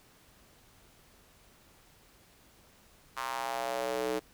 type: tone with high-pass filter sweep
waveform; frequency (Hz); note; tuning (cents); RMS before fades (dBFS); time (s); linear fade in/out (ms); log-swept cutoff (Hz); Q
square; 62.6; B1; +24; -34; 3.16-4.2; 20; 1100 to 380; 3
effects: pink hiss -61 dBFS RMS until 4.33 s